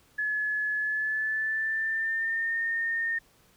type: tone with pitch glide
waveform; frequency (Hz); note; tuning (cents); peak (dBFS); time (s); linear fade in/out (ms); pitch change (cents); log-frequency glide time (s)
sine; 1707 to 1829.5; G#6 to A#6; +47 to -33; -26; 0.18-3.19; 10; +120; 0.76-2.56
effects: pink hiss -62 dBFS RMS until 3.56 s